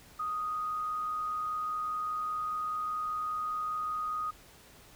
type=tone with amplitude modulation; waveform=sine; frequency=1244.5 Hz; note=D#6; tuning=in tune; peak=-30 dBFS; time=0.19-4.31 s; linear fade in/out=10 ms; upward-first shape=sine; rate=125 Hz; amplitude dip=25%; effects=pink hiss -56 dBFS RMS until 4.95 s